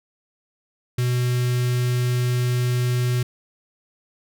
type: tone with notch filter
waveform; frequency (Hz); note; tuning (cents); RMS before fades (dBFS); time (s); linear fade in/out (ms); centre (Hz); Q
square; 123.7; B2; +3; -21; 0.98-3.23; 5; 760; 0.61
effects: none